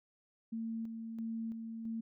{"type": "tone with tremolo", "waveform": "sine", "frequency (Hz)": 226.1, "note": "A3", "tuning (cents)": 47, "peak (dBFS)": -36, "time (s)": [0.52, 2.01], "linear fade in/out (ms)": 10, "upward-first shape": "square", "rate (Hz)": 1.5, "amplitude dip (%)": 40, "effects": []}